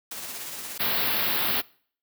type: noise with tremolo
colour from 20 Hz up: white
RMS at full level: -35 dBFS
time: 0.11-0.78 s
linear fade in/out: 5 ms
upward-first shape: sine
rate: 17 Hz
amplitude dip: 30%
type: band-stop noise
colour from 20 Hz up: white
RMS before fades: -25 dBFS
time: 0.79-1.62 s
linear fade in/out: 20 ms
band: 4600 to 12000 Hz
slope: 48 dB/octave
effects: noise-tail reverb RT60 0.5 s tail -23 dB re dry + high-pass 100 Hz 12 dB/octave